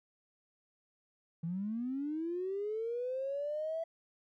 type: linear sweep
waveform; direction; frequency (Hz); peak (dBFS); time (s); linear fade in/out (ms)
triangle; up; 160 to 664; -30; 1.43-3.84; 10
effects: tanh soft clip ceiling -32 dBFS